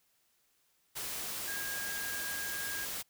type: tone in noise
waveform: sine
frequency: 1628 Hz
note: G#6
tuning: 35 cents flat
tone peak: -39 dBFS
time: 1.47-2.86 s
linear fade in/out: 20 ms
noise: white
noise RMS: -39 dBFS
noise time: 0.95-3.03 s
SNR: -3 dB
effects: white hiss -73 dBFS RMS until 3.09 s